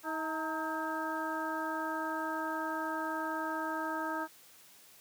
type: harmonic tone with a mistuned harmonic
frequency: 318.6 Hz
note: D#4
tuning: 41 cents sharp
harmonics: 1 / 2 / 3 / 4 / 5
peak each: -39 / -41 / -38 / -40 / -40 dBFS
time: 0.03-4.28 s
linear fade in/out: 50 ms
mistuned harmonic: 3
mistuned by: -58 cents
effects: white hiss -58 dBFS RMS until 5 s + high-pass 100 Hz 12 dB/octave